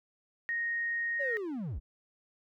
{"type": "tone", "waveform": "sine", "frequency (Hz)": 1864.7, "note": "A#6", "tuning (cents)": 0, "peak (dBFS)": -30, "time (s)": [0.49, 1.37], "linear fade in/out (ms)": 0}
{"type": "linear sweep", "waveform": "triangle", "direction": "down", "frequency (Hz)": [587.3, 39.41], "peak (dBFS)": -32, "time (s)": [1.19, 1.8], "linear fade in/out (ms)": 20}
{"effects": []}